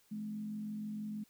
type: tone with frequency modulation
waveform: sine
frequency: 212.2 Hz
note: G#3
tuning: 38 cents sharp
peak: -38 dBFS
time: 0.11-1.24 s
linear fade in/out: 10 ms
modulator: 46.3 Hz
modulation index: 0.37
effects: white hiss -69 dBFS RMS until 1.29 s